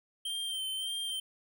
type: tone with vibrato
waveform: square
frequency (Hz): 3136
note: G7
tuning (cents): 0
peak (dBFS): -34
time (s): 0.25-1.2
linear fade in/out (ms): 5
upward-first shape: sine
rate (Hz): 1.7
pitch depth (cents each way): 30
effects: none